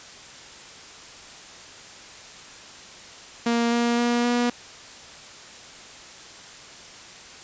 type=tone with pitch steps; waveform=sawtooth; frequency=234.5 / 236.8 / 239.2 / 241.5 Hz; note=A#3 / A#3 / A#3 / B3; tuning=+11 / +27 / +45 / -39 cents; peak=-16 dBFS; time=3.46-4.5 s; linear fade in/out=5 ms; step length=260 ms; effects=white hiss -43 dBFS RMS until 7.43 s + resampled to 16000 Hz